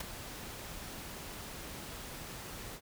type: noise with ADSR envelope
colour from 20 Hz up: pink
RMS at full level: -36 dBFS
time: 0-2.81 s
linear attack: 5 ms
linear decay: 14 ms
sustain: -9 dB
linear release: 67 ms
effects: none